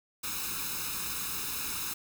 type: noise with comb filter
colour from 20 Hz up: white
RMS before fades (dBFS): -35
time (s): 0.23-1.94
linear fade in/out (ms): 10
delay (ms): 0.77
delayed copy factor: +0.75
effects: none